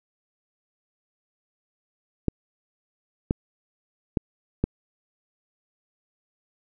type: clicks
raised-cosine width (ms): 3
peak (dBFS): -8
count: 4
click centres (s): 2.283 / 3.309 / 4.172 / 4.64
effects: none